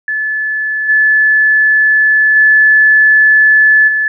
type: tone with level steps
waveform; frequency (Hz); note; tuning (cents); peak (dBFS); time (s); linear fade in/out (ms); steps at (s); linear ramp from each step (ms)
sine; 1730; A6; -30; -13 / -6 / -4 / -10; 0.08-4.08; 2; 0.88 / 2.35 / 3.87; 20
effects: none